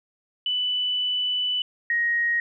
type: tone pair in turn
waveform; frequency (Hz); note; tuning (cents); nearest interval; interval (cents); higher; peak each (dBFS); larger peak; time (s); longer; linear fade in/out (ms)
sine; 2984 / 1879.8; F#7 / A#6; +14 / +14; minor sixth; 800; first; -22 / -20; second; 0.46-1.62 / 1.9-2.4; first; 2
effects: none